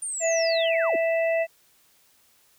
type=linear sweep; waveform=sine; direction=down; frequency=9200 to 241 Hz; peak=-28 dBFS; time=0.02-0.96 s; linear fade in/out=5 ms
type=harmonic tone; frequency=659.3 Hz; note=E5; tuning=in tune; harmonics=1 / 3 / 4; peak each=-21 / -31 / -33 dBFS; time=0.2-1.47 s; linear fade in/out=50 ms
effects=white hiss -61 dBFS RMS until 2.58 s